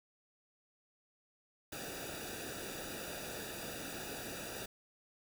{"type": "noise with comb filter", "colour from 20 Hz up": "pink", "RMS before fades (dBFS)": -44, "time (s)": [1.72, 4.66], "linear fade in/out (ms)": 5, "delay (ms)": 0.94, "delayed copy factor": -0.8, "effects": []}